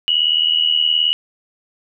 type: tone pair together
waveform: sine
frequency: 2881 / 2960 Hz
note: F#7 / F#7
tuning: -47 / 0 cents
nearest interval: unison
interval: 47 cents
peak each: -16 dBFS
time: 0.08-1.13 s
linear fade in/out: 0 ms
effects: none